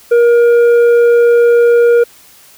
triangle tone with tanh clipping, 473.5 Hz, A#4, 27 cents sharp, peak -6 dBFS, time 0.11-2.04 s, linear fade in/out 10 ms, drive 10 dB, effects white hiss -42 dBFS RMS until 2.57 s

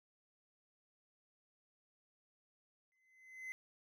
triangle tone with exponential growth, 2047 Hz, C7, 38 cents flat, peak -39 dBFS, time 2.92-3.52 s, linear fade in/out 0 ms, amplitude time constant 130 ms, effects none

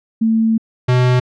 sine / square tone pair in turn, 223.6 / 125.49 Hz, A3 / B2, +28 / +28 cents, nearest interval minor seventh, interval 1000 cents, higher first, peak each -11 dBFS, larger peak neither, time 0.21-0.58 / 0.88-1.2 s, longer first, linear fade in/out 10 ms, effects low-pass 4000 Hz 12 dB/octave

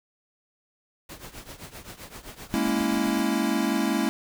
pink noise with tremolo, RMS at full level -39 dBFS, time 1.09-3.21 s, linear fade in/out 5 ms, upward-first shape triangle, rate 7.7 Hz, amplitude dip 85%
square chord, A# half-diminished seventh, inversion third, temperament equal, 207.7 / 233.1 / 277.2 / 329.6 Hz, G#3 / A#3 / C#4 / E4, 0 / 0 / 0 / 0 cents, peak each -29 dBFS, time 2.54-4.09 s, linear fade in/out 0 ms
effects none

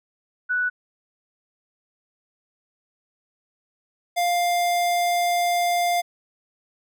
sine / square tone pair in turn, 1480 / 700.7 Hz, F#6 / F5, 0 / +6 cents, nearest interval octave + minor second, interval 1294 cents, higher first, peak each -20 dBFS, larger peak neither, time 0.49-0.7 / 4.16-6.02 s, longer second, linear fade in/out 20 ms, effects none

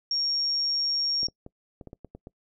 sine tone, 5550 Hz, F8, 12 cents flat, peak -24 dBFS, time 0.11-1.27 s, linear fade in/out 2 ms
clicks, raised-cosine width 2 ms, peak -28 dBFS, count 9, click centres 1.231 / 1.285 / 1.464 / 1.812 / 1.873 / 1.931 / 2.047 / 2.15 / 2.271 s
effects noise-tail reverb RT60 0.1 s tail -24 dB re dry

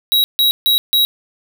square tone bursts, 3854 Hz, B7, 43 cents flat, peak -11 dBFS, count 4, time 0.12-1.05 s, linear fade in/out 0 ms, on 120 ms, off 150 ms, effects none

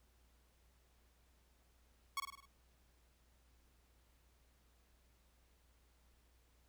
sawtooth tone with echo, 1108.7 Hz, C#6, in tune, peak -33 dBFS, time 2.17-2.2 s, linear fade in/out 2 ms, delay 51 ms, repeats 5, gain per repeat -5 dB, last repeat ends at 2.455 s, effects added 60 Hz sine -70 dBFS peak until 6.68 s + pink hiss -75 dBFS RMS until 6.68 s

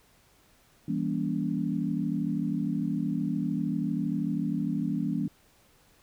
sine chord, E diminished seventh, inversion none, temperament just, 164.81 / 197.78 / 237.3 / 284.8 Hz, E3 / G3 / Bb3 / Db4, 0 / +16 / +31 / +47 cents, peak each -32 dBFS, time 0.88-5.28 s, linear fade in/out 5 ms, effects pink hiss -62 dBFS RMS until 6.02 s

